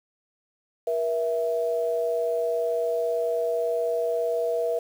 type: tone pair together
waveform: sine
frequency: 477.4 / 659.3 Hz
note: A#4 / E5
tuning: +41 / 0 cents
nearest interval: tritone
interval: 559 cents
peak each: -25 / -26 dBFS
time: 0.87-4.79 s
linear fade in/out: 5 ms
effects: 8-bit